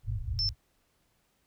white low-pass noise, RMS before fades -34 dBFS, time 0.03-0.55 s, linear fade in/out 50 ms, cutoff 120 Hz, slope 96 dB/octave
sine tone, 5320 Hz, E8, 15 cents sharp, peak -27 dBFS, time 0.39-0.49 s, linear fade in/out 0 ms
effects pink hiss -72 dBFS RMS until 1.46 s

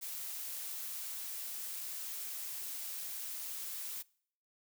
blue noise with high-pass filter sweep, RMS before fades -42 dBFS, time 0.01-4.03 s, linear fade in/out 20 ms, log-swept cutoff 430 to 230 Hz, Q 0.91, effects noise-tail reverb RT60 0.6 s tail -24 dB re dry

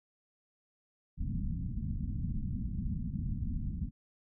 pink low-pass noise, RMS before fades -35 dBFS, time 1.17-3.91 s, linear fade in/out 50 ms, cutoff 240 Hz, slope 48 dB/octave, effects none

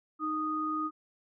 sine tone pair together, 309.4 / 1239.7 Hz, D#4 / D#6, -10 / -7 cents, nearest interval 2 octaves, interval 2403 cents, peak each -34 / -31 dBFS, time 0.19-0.91 s, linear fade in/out 50 ms, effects none

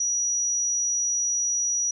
sine tone, 5820 Hz, F#8, 29 cents flat, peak -22 dBFS, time 0-1.91 s, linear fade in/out 5 ms, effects none

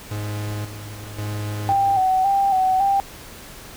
45% pulse tone with tremolo, 104.5 Hz, G#2, 11 cents sharp, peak -25 dBFS, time 0.11-2 s, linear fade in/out 5 ms, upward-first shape square, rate 0.93 Hz, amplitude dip 65%
sine tone with vibrato, 771 Hz, G5, 29 cents flat, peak -15 dBFS, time 1.69-3 s, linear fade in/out 0 ms, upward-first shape square, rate 1.8 Hz, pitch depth 43 cents each way
effects pink hiss -40 dBFS RMS until 3.76 s

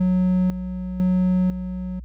triangle tone with tremolo, 183.6 Hz, F#3, 13 cents flat, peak -14 dBFS, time 0-2 s, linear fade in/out 10 ms, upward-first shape square, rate 1 Hz, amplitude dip 70%, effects added 60 Hz sine -34 dBFS peak until 2.04 s

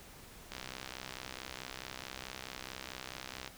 click train, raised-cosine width 0.2 ms, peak -24 dBFS, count 192, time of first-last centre 0.52-3.477 s, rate 64.6 Hz, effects pink hiss -54 dBFS RMS until 3.57 s

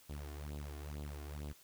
sawtooth tone with flanger, 73.42 Hz, D2, in tune, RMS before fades -45 dBFS, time 0.09-1.53 s, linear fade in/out 10 ms, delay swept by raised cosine 0.24 to 2.84 ms, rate 2.2 Hz, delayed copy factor +0.85, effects white hiss -63 dBFS RMS until 1.63 s

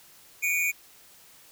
square tone pair together, 2254 / 2426 Hz, C#7 / D#7, +28 / -44 cents, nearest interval minor second, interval 128 cents, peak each -29 / -26 dBFS, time 0.42-0.72 s, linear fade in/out 20 ms, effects white hiss -54 dBFS RMS until 1.51 s

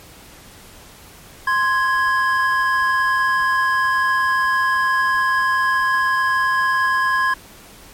triangle tone pair together, 1047 / 1662 Hz, C6 / G#6, +1 / +1 cents, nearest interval minor sixth, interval 800 cents, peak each -16 dBFS, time 1.47-7.34 s, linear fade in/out 5 ms, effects pink hiss -43 dBFS RMS until 7.93 s + MP3 64 kbps

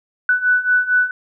sine beating tone pair, 1487 / 1491.4 Hz, F#6 / F#6, +8 / +13 cents, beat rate 4.4 Hz, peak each -18 / -15 dBFS, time 0.29-1.11 s, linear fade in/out 2 ms, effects none

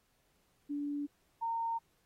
sine tone pair in turn, 289 / 917.5 Hz, D4 / A#5, -28 / -28 cents, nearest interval octave + minor sixth, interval 2000 cents, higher second, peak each -34 / -32 dBFS, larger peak second, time 0.69-1.07 / 1.41-1.79 s, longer neither, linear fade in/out 20 ms, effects pink hiss -74 dBFS RMS until 2.05 s + AAC 48 kbps

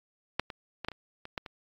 clicks, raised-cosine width 0.3 ms, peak -10 / -23 / -20 / -16 / -27 / -26 / -17 / -25 dBFS, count 8, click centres 0.396 / 0.502 / 0.847 / 0.885 / 0.917 / 1.254 / 1.378 / 1.462 s, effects AAC 48 kbps

